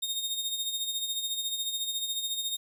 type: tone with tremolo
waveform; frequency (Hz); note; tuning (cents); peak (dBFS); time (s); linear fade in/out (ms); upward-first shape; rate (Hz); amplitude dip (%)
sawtooth; 3700; A#7; -14; -25; 0.02-2.57; 10; sine; 14; 55
effects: 10-bit